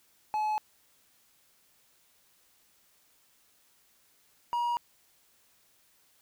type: tone pair in turn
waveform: triangle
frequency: 855 / 954.7 Hz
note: A5 / A#5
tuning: -50 / +41 cents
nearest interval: major second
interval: 191 cents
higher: second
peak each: -25 dBFS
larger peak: neither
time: 0.34-0.58 / 4.53-4.77 s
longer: neither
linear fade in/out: 0 ms
effects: white hiss -66 dBFS RMS until 6.21 s